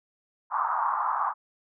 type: band-pass noise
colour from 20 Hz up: white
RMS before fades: -27 dBFS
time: 0.5-1.34 s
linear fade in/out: 50 ms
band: 840 to 1200 Hz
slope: 48 dB/octave
effects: none